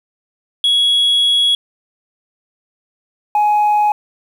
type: tone pair in turn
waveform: sine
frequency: 3340 / 837.7 Hz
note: G#7 / G#5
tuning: +9 / +15 cents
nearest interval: 2 octaves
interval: 2394 cents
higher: first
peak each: -8 dBFS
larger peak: neither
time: 0.64-1.55 / 3.35-3.92 s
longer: first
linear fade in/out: 2 ms
effects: tanh soft clip ceiling -9 dBFS + 7-bit